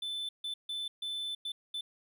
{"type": "tone bursts at uneven times", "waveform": "triangle", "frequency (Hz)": 3520, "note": "A7", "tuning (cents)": 0, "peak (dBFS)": -33, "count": 6, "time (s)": [[0.02, 0.29], [0.44, 0.54], [0.69, 0.88], [1.02, 1.35], [1.45, 1.52], [1.74, 1.81]], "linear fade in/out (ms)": 5, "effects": []}